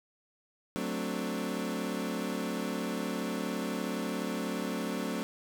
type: chord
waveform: 30% pulse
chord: D dominant seventh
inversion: first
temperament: equal with one note detuned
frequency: 185 / 222 / 261.6 / 293.7 Hz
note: F#3 / A3 / C4 / D4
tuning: 0 / +16 / 0 / 0 cents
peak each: -35 / -34 / -35 / -37 dBFS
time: 0.76-5.23 s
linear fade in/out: 0 ms
effects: none